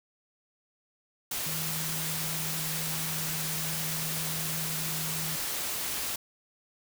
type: tone in noise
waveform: sine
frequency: 158.6 Hz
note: D#3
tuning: 33 cents sharp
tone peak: -37 dBFS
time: 1.46-5.36 s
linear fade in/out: 5 ms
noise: white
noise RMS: -33 dBFS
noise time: 1.31-6.16 s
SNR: -7 dB
effects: none